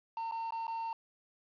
triangle tone with dropouts, 910 Hz, A#5, 42 cents flat, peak -33 dBFS, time 0.17-0.93 s, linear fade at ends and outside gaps 2 ms, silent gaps 0.313-0.321 / 0.507-0.522 / 0.669-0.679 s, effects resampled to 11025 Hz + 10-bit

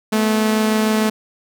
sawtooth tone pair together, 216.8 / 243.4 Hz, A3 / B3, -25 / -25 cents, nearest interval major second, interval 200 cents, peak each -11 / -22 dBFS, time 0.12-1.1 s, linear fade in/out 10 ms, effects none

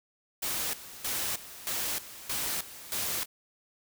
white noise with tremolo, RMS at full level -32 dBFS, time 0.42-3.26 s, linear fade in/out 10 ms, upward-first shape square, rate 1.6 Hz, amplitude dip 80%, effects none

